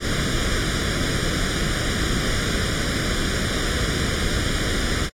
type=noise with comb filter; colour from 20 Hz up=pink; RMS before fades=-22 dBFS; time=0-5.1 s; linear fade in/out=50 ms; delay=0.57 ms; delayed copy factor=+0.85; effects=low-pass 7000 Hz 12 dB/octave + AAC 64 kbps